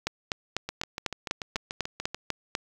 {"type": "two click trains", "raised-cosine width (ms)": 0.2, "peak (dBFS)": [-16, -10], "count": [11, 11], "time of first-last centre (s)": [[0.69, 2.146], [0.07, 2.551]], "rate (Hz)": [6.87, 4.03], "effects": ["8-bit"]}